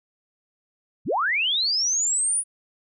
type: linear sweep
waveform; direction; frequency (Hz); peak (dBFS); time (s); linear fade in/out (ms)
sine; up; 70.3 to 9860; -20; 1.05-2.44; 50
effects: none